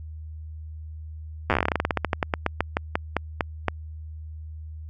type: slowing click train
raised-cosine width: 0.5 ms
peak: -6 dBFS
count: 29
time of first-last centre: 1.5-3.683 s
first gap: 8 ms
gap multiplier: 1.14
effects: added 78 Hz sine -35 dBFS peak until 4.89 s